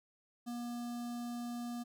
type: tone with notch filter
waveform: square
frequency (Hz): 239.4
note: A#3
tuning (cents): +46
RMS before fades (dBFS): -41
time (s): 0.46-1.84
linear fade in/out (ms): 20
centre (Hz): 2200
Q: 1
effects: none